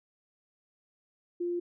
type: tone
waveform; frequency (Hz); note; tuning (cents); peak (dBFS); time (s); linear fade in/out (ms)
sine; 349.2; F4; 0; -29; 1.4-1.6; 10
effects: none